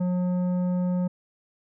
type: tone with tanh clipping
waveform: triangle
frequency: 180 Hz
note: F#3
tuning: 47 cents flat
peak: -24 dBFS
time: 0-1.08 s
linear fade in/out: 10 ms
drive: 14 dB
effects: none